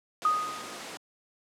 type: noise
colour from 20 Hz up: pink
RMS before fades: -39 dBFS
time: 0.22-0.97 s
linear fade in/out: 0 ms
type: tone with exponential decay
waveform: sine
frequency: 1243 Hz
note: D#6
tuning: 2 cents flat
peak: -19 dBFS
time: 0.25-0.9 s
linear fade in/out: 2 ms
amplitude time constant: 140 ms
effects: high-pass 300 Hz 12 dB/octave + low-pass 9000 Hz 12 dB/octave